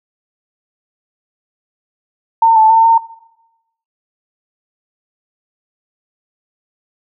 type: tone with pitch steps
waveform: sine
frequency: 908 / 877 / 902 / 912 Hz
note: A#5 / A5 / A5 / A#5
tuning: -46 / -6 / +43 / -38 cents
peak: -5 dBFS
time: 2.42-2.98 s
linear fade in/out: 5 ms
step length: 140 ms
effects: noise-tail reverb RT60 0.9 s tail -20 dB re dry